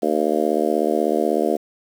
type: harmonic tone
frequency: 76.3 Hz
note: D#2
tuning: 33 cents flat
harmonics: 3 / 4 / 5 / 6 / 7 / 8 / 9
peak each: -26 / -24 / -23 / -24 / -26 / -26 / -25 dBFS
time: 0.02-1.57 s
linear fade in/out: 10 ms
effects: 7-bit